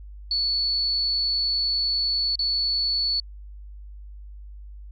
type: tone with dropouts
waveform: sine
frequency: 4435 Hz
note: C#8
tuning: in tune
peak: -21 dBFS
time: 0.31-3.2 s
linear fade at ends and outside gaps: 2 ms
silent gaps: 2.356-2.391 s
effects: added 50 Hz sine -38 dBFS peak until 4.91 s